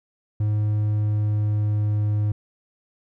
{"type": "tone with pitch glide", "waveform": "triangle", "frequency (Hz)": [105.6, 104.93], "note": ["G#2", "G#2"], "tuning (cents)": [29, 18], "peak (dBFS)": -17, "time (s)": [0.4, 2.32], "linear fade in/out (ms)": 5, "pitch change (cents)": -11, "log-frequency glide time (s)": [0.88, 2.06], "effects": []}